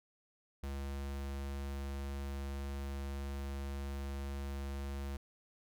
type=tone; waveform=square; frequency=69.3 Hz; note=C#2; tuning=in tune; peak=-39 dBFS; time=0.63-5.17 s; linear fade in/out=5 ms; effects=none